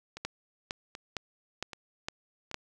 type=two click trains; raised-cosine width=0.2 ms; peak=-24 / -16 dBFS; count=4 / 6; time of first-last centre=0.17-2.514 / 0.25-2.544 s; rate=1.28 / 2.18 Hz; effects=none